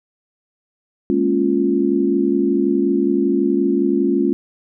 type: chord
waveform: sine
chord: Bb minor seventh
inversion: third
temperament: equal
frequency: 207.7 / 233.1 / 277.2 / 349.2 Hz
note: Ab3 / Bb3 / Db4 / F4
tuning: 0 / 0 / 0 / 0 cents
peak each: -21 / -24 / -18 / -18 dBFS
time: 1.1-4.33 s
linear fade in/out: 0 ms
effects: none